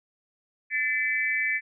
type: tone cluster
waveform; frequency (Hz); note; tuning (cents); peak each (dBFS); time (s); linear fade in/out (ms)
sine; 1766 / 2039 / 2301; A6 / C7 / D7; +6 / -45 / -36; -28; 0.7-1.61; 50
effects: none